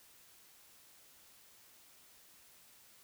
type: silence
effects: white hiss -62 dBFS RMS until 3.03 s